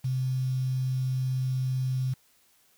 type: tone with quantisation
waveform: sine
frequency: 129.7 Hz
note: C3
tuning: 15 cents flat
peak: -25 dBFS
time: 0.04-2.14 s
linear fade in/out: 10 ms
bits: 8
effects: white hiss -64 dBFS RMS until 2.77 s